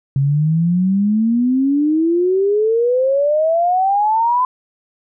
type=exponential sweep; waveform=sine; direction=up; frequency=134.6 to 1020 Hz; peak=-12 dBFS; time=0.16-4.45 s; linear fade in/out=2 ms; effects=none